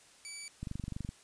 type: tone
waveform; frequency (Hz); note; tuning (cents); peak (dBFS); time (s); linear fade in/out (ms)
5% pulse; 2300; D7; -37; -31; 0.25-0.48; 0
type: click train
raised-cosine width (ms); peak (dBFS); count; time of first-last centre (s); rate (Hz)
5; -26; 12; 0.63-1.09; 23.9
effects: white hiss -60 dBFS RMS until 1.23 s + resampled to 22050 Hz